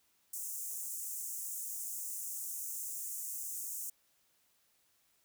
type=high-pass noise; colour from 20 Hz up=pink; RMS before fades=-41 dBFS; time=0.33-3.9 s; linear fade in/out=5 ms; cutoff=6600 Hz; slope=48 dB/octave; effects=white hiss -73 dBFS RMS until 5.24 s